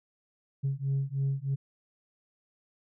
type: beating tone pair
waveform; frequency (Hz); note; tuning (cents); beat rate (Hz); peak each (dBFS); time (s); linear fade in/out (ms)
sine; 135.5 / 138.7; C#3 / C#3; -39 / +1; 3.2; -29; 0.63-1.56; 20
effects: tanh soft clip ceiling -23 dBFS